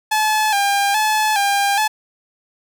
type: tone with vibrato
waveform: sawtooth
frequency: 830.6 Hz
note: G#5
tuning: in tune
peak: -11 dBFS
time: 0.11-1.88 s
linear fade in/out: 10 ms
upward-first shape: square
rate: 1.2 Hz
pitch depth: 62 cents each way
effects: none